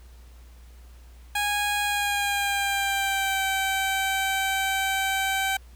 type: tone with pitch glide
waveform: 15% pulse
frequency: 824 to 773.3 Hz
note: G#5 to G5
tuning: -14 to -24 cents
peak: -17 dBFS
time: 1.35-5.57 s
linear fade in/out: 5 ms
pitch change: -110 cents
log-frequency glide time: 1.82-3.44 s
effects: added 60 Hz sine -45 dBFS peak until 5.75 s + pink hiss -58 dBFS RMS until 5.75 s